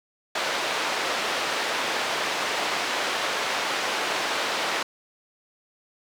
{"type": "band-pass noise", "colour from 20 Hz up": "pink", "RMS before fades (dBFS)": -27, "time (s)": [0.35, 4.83], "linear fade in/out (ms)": 5, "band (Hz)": [560, 4500], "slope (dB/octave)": 12, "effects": []}